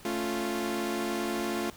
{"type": "chord", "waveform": "sawtooth", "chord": "A augmented", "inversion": "none", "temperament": "equal", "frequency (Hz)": [220, 277.2, 349.2], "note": ["A3", "C#4", "E#4"], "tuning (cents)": [0, 0, 0], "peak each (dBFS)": [-30, -33, -28], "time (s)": [0.05, 1.7], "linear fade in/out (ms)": 2, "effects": ["pink hiss -51 dBFS RMS until 1.76 s"]}